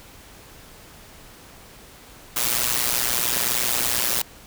white noise with amplitude modulation, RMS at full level -19 dBFS, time 2.36-4.22 s, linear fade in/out 5 ms, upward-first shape sine, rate 121 Hz, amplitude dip 85%, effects pink hiss -46 dBFS RMS until 4.46 s

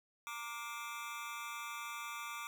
25% pulse tone with amplitude modulation, 1174.7 Hz, D6, in tune, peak -34 dBFS, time 0.27-2.47 s, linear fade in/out 0 ms, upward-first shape sine, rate 248 Hz, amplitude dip 100%, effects none

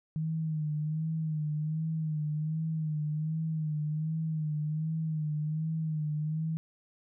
sine tone with vibrato, 155.56 Hz, D#3, in tune, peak -29 dBFS, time 0.16-6.57 s, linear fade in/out 0 ms, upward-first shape sine, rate 1.3 Hz, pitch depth 55 cents each way, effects none

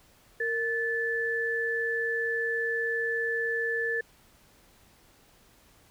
sine tone pair together, 462.2 / 1745 Hz, A#4 / A6, -15 / -15 cents, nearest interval octave + major seventh, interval 2300 cents, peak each -31 / -28 dBFS, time 0.4-4.01 s, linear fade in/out 5 ms, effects pink hiss -60 dBFS RMS until 5.9 s

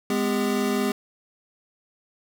square tone cluster, 207.4 / 252.1 / 401.1 Hz, G#3 / B3 / G4, -2 / +36 / +40 cents, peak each -27 dBFS, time 0.1-0.92 s, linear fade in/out 2 ms, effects none

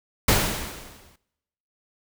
pink noise with exponential decay, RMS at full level -17 dBFS, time 0.28-1.16 s, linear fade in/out 5 ms, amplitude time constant 190 ms, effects noise-tail reverb RT60 1.0 s tail -23 dB re dry

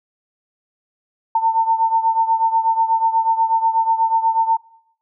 sine beating tone pair, 900 / 908.2 Hz, A5 / A#5, +39 / -45 cents, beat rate 8.2 Hz, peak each -15 / -19 dBFS, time 1.35-4.57 s, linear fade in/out 5 ms, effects noise-tail reverb RT60 0.7 s tail -21 dB re dry

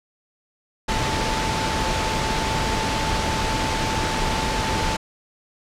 sine tone in noise, 880 Hz, A5, in tune, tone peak -27 dBFS, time 0.88-4.97 s, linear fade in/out 10 ms, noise pink, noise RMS -23 dBFS, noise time 0.88-4.97 s, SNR -7 dB, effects low-pass 6000 Hz 12 dB/octave

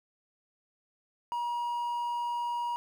triangle tone, 955 Hz, A#5, 42 cents sharp, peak -28 dBFS, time 1.32-2.76 s, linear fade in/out 0 ms, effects 10-bit

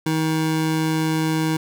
square tone pair together, 158.4 / 316.8 Hz, D#3 / D#4, +31 / +31 cents, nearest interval octave, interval 1200 cents, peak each -23 / -22 dBFS, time 0.06-1.57 s, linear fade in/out 5 ms, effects none

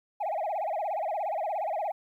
sine tone with vibrato, 724 Hz, F#5, 38 cents flat, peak -26 dBFS, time 0.2-1.92 s, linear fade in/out 10 ms, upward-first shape sine, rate 17 Hz, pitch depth 270 cents each way, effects tanh soft clip ceiling -26 dBFS + 11-bit

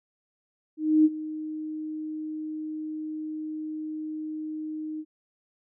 sine tone with ADSR envelope, 310 Hz, D#4, 6 cents flat, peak -14 dBFS, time 0.77-5.05 s, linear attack 280 ms, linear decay 37 ms, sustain -17 dB, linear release 53 ms, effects none

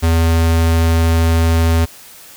square tone, 82.41 Hz, E2, in tune, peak -11 dBFS, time 0.02-1.86 s, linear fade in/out 20 ms, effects white hiss -39 dBFS RMS until 2.36 s

